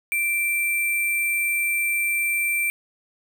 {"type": "tone with sample-and-hold", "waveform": "sine", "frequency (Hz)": 2349, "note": "D7", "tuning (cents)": 0, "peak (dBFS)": -20, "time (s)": [0.12, 2.7], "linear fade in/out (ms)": 0, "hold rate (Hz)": 11025, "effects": []}